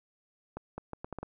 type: accelerating click train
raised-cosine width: 1 ms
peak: -24 dBFS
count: 7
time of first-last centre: 0.57-1.23 s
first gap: 210 ms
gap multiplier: 0.73
effects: none